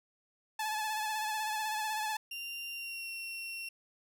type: tone with vibrato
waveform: sawtooth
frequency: 862 Hz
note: A5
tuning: 36 cents flat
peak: -29 dBFS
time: 0.59-2.17 s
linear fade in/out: 5 ms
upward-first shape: sine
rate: 16 Hz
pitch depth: 37 cents each way
type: tone with pitch glide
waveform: 35% pulse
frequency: 2778 to 2727 Hz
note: F7 to F7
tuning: -10 to -42 cents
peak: -37 dBFS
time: 2.31-3.69 s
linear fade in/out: 5 ms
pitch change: -32 cents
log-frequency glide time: 2.71-3.1 s
effects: none